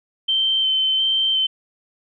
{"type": "tone with vibrato", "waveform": "sine", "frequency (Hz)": 3100, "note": "G7", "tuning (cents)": -20, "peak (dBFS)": -16, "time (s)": [0.28, 1.47], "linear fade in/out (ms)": 10, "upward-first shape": "square", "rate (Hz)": 1.4, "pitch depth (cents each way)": 12, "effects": []}